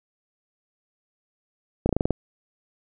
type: slowing click train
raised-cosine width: 2 ms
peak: -8 dBFS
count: 7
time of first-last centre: 1.86-2.107 s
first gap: 32 ms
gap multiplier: 1.1
effects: none